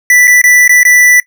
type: tone with dropouts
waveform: square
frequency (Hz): 1975.5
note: B6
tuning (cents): 0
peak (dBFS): -4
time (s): 0.1-1.2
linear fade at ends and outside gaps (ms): 2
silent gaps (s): 0.273-0.277 / 0.416-0.439 / 0.678-0.693 / 0.832-0.851
effects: noise-tail reverb RT60 0.1 s tail -20 dB re dry